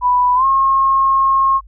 sine tone with pitch glide, 989 to 1078.5 Hz, B5 to C#6, +2 to -48 cents, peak -10 dBFS, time 0.01-1.61 s, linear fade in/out 50 ms, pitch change +150 cents, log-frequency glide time 0.35-0.45 s, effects added 50 Hz sine -38 dBFS peak until 1.67 s

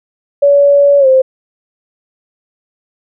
sine tone with pitch glide, 568 to 523.9 Hz, C#5 to C5, +42 to +2 cents, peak -4 dBFS, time 0.42-1.22 s, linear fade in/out 10 ms, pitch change -140 cents, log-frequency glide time 0.99-1.07 s, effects none

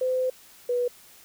sine tone pair in turn, 512 / 489.1 Hz, C5 / B4, -38 / -17 cents, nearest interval minor second, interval 79 cents, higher first, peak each -22 dBFS, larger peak neither, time 0.01-0.3 / 0.69-0.88 s, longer first, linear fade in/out 5 ms, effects white hiss -52 dBFS RMS until 1.24 s

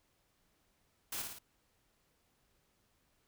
white noise with echo, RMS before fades -40 dBFS, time 1.12-1.22 s, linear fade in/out 5 ms, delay 56 ms, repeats 3, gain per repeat -4 dB, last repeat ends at 1.388 s, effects pink hiss -75 dBFS RMS until 3.27 s

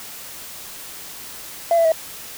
sine tone with pitch steps, 678 / 665 / 643 Hz, E5 / E5 / E5, +49 / +15 / -43 cents, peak -11 dBFS, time 1.71-1.92 s, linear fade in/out 2 ms, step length 70 ms, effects tanh soft clip ceiling -10 dBFS + white hiss -36 dBFS RMS until 2.37 s

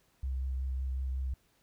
sine tone with vibrato, 65.41 Hz, C2, in tune, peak -31 dBFS, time 0.23-1.34 s, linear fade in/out 5 ms, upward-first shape triangle, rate 5.4 Hz, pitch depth 23 cents each way, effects pink hiss -70 dBFS RMS until 1.62 s

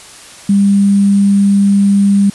sine tone with sample-and-hold, 199.5 Hz, G3, 31 cents sharp, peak -6 dBFS, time 0.49-2.3 s, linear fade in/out 5 ms, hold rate 8820 Hz, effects white hiss -35 dBFS RMS until 2.34 s + resampled to 24000 Hz

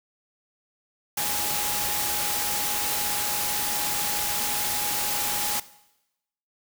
sine tone in noise, 830.6 Hz, G#5, in tune, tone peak -34 dBFS, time 1.17-5.6 s, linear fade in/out 5 ms, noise white, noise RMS -27 dBFS, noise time 1.17-5.6 s, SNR -10 dB, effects noise-tail reverb RT60 0.9 s tail -18 dB re dry

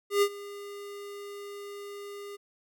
square tone with ADSR envelope, 405.2 Hz, G#4, 43 cents flat, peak -20 dBFS, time 0.1-2.37 s, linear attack 120 ms, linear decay 65 ms, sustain -20 dB, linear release 19 ms, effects none

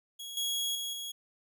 sawtooth tone with level steps, 3322 Hz, G#7, in tune, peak -37 / -27 / -31 / -34 dBFS, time 0.19-1.12 s, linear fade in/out 10 ms, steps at 0.37 / 0.75 / 0.93 s, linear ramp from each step 2 ms, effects none

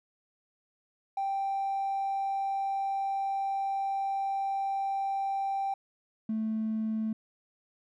triangle tone pair in turn, 784 / 219.6 Hz, G5 / A3, 0 / -3 cents, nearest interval octave + minor seventh, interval 2203 cents, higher first, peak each -25 dBFS, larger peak neither, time 1.17-5.74 / 6.29-7.13 s, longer first, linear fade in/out 5 ms, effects tanh soft clip ceiling -25 dBFS

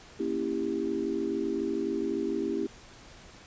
sine chord, A# diminished seventh, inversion none, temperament equal with one note detuned, 233.1 / 277.2 / 329.6 / 396.8 Hz, A#3 / C#4 / E4 / G4, 0 / 0 / 0 / +21 cents, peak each -36 / -34 / -32 / -32 dBFS, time 0.19-2.67 s, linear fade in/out 10 ms, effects pink hiss -51 dBFS RMS until 3.46 s + resampled to 16000 Hz

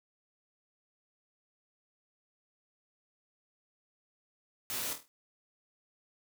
white noise with echo, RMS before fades -37 dBFS, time 4.7-4.93 s, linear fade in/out 0 ms, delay 25 ms, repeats 6, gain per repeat -6 dB, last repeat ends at 5.08 s, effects none

